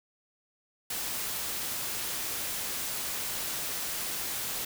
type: noise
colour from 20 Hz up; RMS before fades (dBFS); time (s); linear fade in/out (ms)
white; -34; 0.9-4.65; 5
effects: none